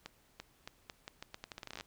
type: accelerating click train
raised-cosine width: 0.2 ms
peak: -26 dBFS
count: 19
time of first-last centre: 0.06-1.809 s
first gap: 340 ms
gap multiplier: 0.81
effects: pink hiss -68 dBFS RMS until 1.86 s